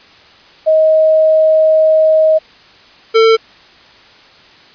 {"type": "tone pair in turn", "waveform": ["sine", "square"], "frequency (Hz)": [630, 448.3], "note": ["D#5", "A4"], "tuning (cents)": [21, 32], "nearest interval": "tritone", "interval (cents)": 589, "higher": "first", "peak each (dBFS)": -6, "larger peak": "neither", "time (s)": [[0.66, 2.39], [3.14, 3.37]], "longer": "first", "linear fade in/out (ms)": 20, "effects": ["white hiss -42 dBFS RMS until 4.74 s", "resampled to 11025 Hz"]}